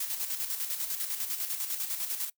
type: noise with tremolo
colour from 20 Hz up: blue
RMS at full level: -32 dBFS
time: 0-2.3 s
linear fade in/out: 5 ms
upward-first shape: square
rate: 10 Hz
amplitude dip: 50%
effects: noise-tail reverb RT60 0.1 s tail -22 dB re dry